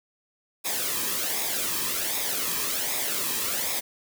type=noise with flanger; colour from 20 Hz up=white; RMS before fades=-28 dBFS; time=0.64-3.81 s; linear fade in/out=20 ms; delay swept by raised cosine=0.67 to 1.43 ms; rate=1.3 Hz; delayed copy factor=-0.6; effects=none